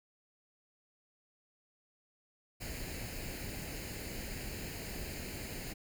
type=noise with comb filter; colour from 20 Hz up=pink; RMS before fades=-42 dBFS; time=2.6-5.74 s; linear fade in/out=20 ms; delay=0.43 ms; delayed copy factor=+0.65; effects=none